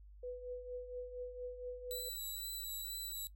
sine tone with tremolo, 495.8 Hz, B4, 7 cents sharp, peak -39 dBFS, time 0.23-2.09 s, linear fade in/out 5 ms, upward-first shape triangle, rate 4.3 Hz, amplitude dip 70%
5% pulse tone with vibrato, 3951 Hz, B7, in tune, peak -35 dBFS, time 1.91-3.27 s, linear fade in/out 0 ms, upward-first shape triangle, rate 2.1 Hz, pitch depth 20 cents each way
effects noise-tail reverb RT60 0.1 s tail -17 dB re dry + added 50 Hz sine -54 dBFS peak until 3.35 s

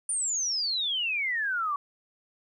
sine exponential sweep, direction down, 9397 to 1119 Hz, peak -26 dBFS, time 0.09-1.76 s, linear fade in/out 2 ms, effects 11-bit

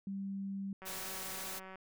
sine tone, 196 Hz, G3, in tune, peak -37 dBFS, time 0.07-0.73 s, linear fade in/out 2 ms
click train, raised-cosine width 0.5 ms, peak -35 dBFS, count 178, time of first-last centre 0.82-1.757 s, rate 189 Hz
white noise, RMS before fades -43 dBFS, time 0.85-1.6 s, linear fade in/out 20 ms
effects none

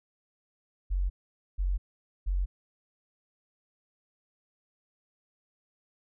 sine tone bursts, 46 Hz, F#1, 9 cents flat, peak -25 dBFS, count 3, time 0.9-2.46 s, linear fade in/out 20 ms, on 200 ms, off 480 ms, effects none

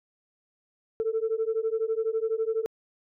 sine beating tone pair, 440 / 452 Hz, A4 / A4, 0 / +47 cents, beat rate 12 Hz, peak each -27 dBFS, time 1-2.66 s, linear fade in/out 0 ms, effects tanh soft clip ceiling -19 dBFS

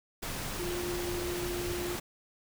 sine tone in noise, 352.3 Hz, F4, 15 cents sharp, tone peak -34 dBFS, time 0.59-1.96 s, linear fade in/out 10 ms, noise pink, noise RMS -37 dBFS, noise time 0.22-2 s, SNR 0 dB, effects none

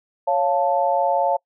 sine chord, Db augmented, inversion none, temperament equal, 554.4 / 698.5 / 880 Hz, Db5 / F5 / A5, 0 / 0 / 0 cents, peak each -21 dBFS, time 0.27-1.37 s, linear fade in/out 10 ms, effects noise-tail reverb RT60 0.1 s tail -26 dB re dry

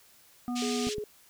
harmonic tone, 244.6 Hz, B3, 16 cents flat, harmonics 1 / 3 / 5, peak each -30 / -40 / -44 dBFS, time 0.48-0.89 s, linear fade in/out 0 ms
pink band-pass noise, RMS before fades -37 dBFS, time 0.55-0.95 s, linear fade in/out 20 ms, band 2500 to 7600 Hz, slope 24 dB/octave
sine tone, 419.9 Hz, G#4, 19 cents sharp, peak -33 dBFS, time 0.62-1.04 s, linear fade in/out 2 ms
clicks, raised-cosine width 3 ms, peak -25 dBFS, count 2, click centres 0.87 / 0.983 s
effects white hiss -59 dBFS RMS until 1.29 s

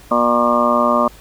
harmonic tone, 120 Hz, B2, 49 cents flat, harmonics 2 / 3 / 4 / 5 / 6 / 7 / 8 / 9 / 10, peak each -19 / -27 / -27 / -17 / -27 / -29 / -24 / -18 / -18 dBFS, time 0.11-1.08 s, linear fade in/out 5 ms, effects added 50 Hz sine -44 dBFS peak until 1.2 s + pink hiss -44 dBFS RMS until 1.2 s

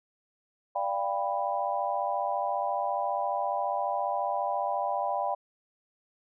sine chord, G dominant seventh, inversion second, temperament equal with one note detuned, 587.3 / 698.5 / 793.1 / 987.8 Hz, D5 / F5 / G5 / B5, 0 / 0 / +20 / 0 cents, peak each -33 / -33 / -31 / -33 dBFS, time 0.75-5.35 s, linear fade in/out 10 ms, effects none

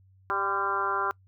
harmonic tone with a mistuned harmonic, 196.8 Hz, G3, 7 cents sharp, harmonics 2 / 3 / 4 / 5 / 6 / 7 / 8, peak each -35 / -41 / -35 / -31 / -32 / -29 / -40 dBFS, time 0.3-1.11 s, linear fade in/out 0 ms, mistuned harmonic 5, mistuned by +53 cents, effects noise-tail reverb RT60 0.1 s tail -25 dB re dry + added 95 Hz sine -56 dBFS peak until 1.27 s

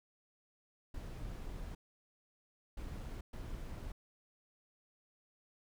brown noise bursts at uneven times, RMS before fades -44 dBFS, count 3, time 0.94-1.75 / 2.77-3.21 / 3.33-3.92 s, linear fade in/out 5 ms, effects none

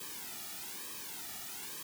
white noise with flanger, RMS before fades -44 dBFS, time 0-1.83 s, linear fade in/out 5 ms, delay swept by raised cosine 1.4 to 1.93 ms, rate 1.1 Hz, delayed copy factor -1, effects none

